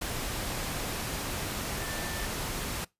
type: tone in noise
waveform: sine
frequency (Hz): 1777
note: A6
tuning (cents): +17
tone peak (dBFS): -42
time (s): 1.79-2.26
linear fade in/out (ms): 10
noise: pink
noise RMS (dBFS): -34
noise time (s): 0.01-2.85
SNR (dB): -11
effects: noise-tail reverb RT60 0.2 s tail -23 dB re dry + resampled to 32000 Hz